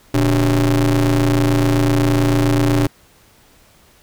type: ring-modulated tone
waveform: 35% pulse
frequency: 87.31 Hz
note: F2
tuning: in tune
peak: -8 dBFS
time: 0.14-2.87 s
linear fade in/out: 5 ms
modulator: 204 Hz
effects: pink hiss -51 dBFS RMS until 4.02 s